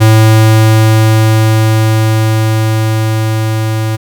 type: tone with level ramp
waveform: square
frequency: 110 Hz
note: A2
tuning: in tune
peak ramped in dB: -3 to -12 dBFS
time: 0-3.97 s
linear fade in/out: 20 ms
effects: none